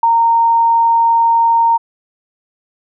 sine tone with ADSR envelope, 923 Hz, A#5, 17 cents flat, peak -6 dBFS, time 0.03-1.78 s, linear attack 4 ms, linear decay 18 ms, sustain -2 dB, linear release 20 ms, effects none

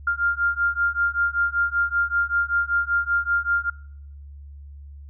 sine beating tone pair, 1397 / 1402.2 Hz, F6 / F6, 0 / +7 cents, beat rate 5.2 Hz, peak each -23 dBFS, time 0.07-3.7 s, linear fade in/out 5 ms, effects noise-tail reverb RT60 0.7 s tail -24 dB re dry + added 71 Hz sine -38 dBFS peak until 5.09 s

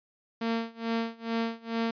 sawtooth tone with tremolo, 228.6 Hz, A#3, 34 cents flat, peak -22 dBFS, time 0.41-1.91 s, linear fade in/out 5 ms, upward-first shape sine, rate 2.3 Hz, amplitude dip 95%, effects resampled to 11025 Hz

